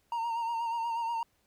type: tone with vibrato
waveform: triangle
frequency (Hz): 925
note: A#5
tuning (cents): -14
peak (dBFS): -28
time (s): 0.12-1.23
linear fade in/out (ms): 2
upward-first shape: sine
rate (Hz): 8.3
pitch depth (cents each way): 40
effects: pink hiss -72 dBFS RMS until 1.46 s